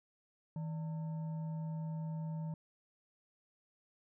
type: tone with frequency modulation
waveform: sine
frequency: 160 Hz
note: D#3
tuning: 49 cents sharp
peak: -37 dBFS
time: 0.56-2.54 s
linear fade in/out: 2 ms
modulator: 745 Hz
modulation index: 0.25
effects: none